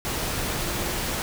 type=tone in noise; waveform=sine; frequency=349.2 Hz; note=F4; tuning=in tune; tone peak=-36 dBFS; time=0.62-0.98 s; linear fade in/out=0 ms; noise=pink; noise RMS=-28 dBFS; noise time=0.05-1.22 s; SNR=-11 dB; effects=none